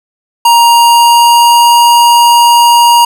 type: tone with pitch glide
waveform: square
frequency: 939 to 946.6 Hz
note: A#5 to A#5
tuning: +12 to +26 cents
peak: -3 dBFS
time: 0.45-3.05 s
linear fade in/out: 5 ms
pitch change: +14 cents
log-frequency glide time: 0.59-1.81 s
effects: none